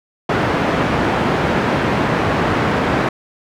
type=band-pass noise; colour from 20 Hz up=pink; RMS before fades=-17 dBFS; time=0.29-3.09 s; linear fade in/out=5 ms; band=120 to 1800 Hz; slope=12 dB/octave; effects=none